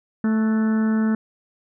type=harmonic tone with a mistuned harmonic; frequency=219.7 Hz; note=A3; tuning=2 cents flat; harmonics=1 / 2 / 3 / 4 / 5 / 6 / 7 / 8; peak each=-17 / -32 / -39 / -40 / -41 / -38 / -37 / -40 dBFS; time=0.24-1.15 s; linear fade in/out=2 ms; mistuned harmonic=7; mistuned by=-49 cents; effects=none